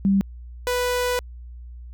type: tone pair in turn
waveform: sine / sawtooth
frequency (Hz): 196 / 493.9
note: G3 / B4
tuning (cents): 0 / 0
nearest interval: octave + major third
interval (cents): 1600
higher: second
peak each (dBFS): -15 / -17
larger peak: first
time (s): 0.05-0.21 / 0.67-1.19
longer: second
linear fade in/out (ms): 0
effects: added 60 Hz sine -36 dBFS peak until 1.93 s